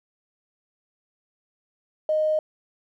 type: tone with tanh clipping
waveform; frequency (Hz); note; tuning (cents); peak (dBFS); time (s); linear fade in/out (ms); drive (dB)
triangle; 619; D#5; -9; -19; 2.09-2.39; 2; 3
effects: none